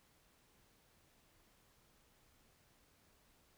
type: silence
effects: pink hiss -71 dBFS RMS until 3.57 s